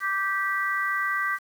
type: harmonic tone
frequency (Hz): 390.8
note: G4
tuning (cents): -5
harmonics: 3 / 4 / 5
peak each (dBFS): -28 / -28 / -28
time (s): 0-1.39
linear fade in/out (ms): 50
effects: 8-bit